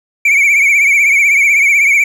triangle tone with vibrato, 2274 Hz, C#7, 44 cents sharp, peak -5 dBFS, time 0.25-2.04 s, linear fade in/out 5 ms, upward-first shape triangle, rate 16 Hz, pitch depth 95 cents each way, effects none

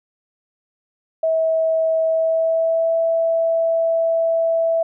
sine tone with pitch glide, 646 to 659.2 Hz, E5 to E5, -35 to 0 cents, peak -15 dBFS, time 1.23-4.83 s, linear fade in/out 5 ms, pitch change +35 cents, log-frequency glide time 2.05-2.96 s, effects none

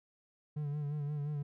triangle tone with vibrato, 146.83 Hz, D3, in tune, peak -32 dBFS, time 0.56-1.43 s, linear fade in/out 10 ms, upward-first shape sine, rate 5.7 Hz, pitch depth 49 cents each way, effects none

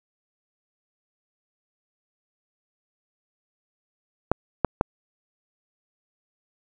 clicks, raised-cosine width 1 ms, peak -4 dBFS, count 3, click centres 4.316 / 4.647 / 4.811 s, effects none

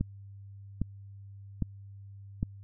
click train, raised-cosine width 5 ms, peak -16 dBFS, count 4, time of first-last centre 0.01-2.429 s, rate 1.24 Hz, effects added 99 Hz sine -45 dBFS peak until 2.63 s

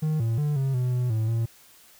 triangle tone with pitch steps, 155.2 / 114 / 148.1 / 134.9 / 125.4 / 124.3 / 110.4 / 114.5 Hz, D#3 / A#2 / D3 / C#3 / B2 / B2 / A2 / A#2, -4 / -38 / +15 / -47 / +27 / +12 / +6 / -31 cents, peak -20 dBFS, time 0.02-1.46 s, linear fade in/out 10 ms, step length 180 ms, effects white hiss -54 dBFS RMS until 1.99 s

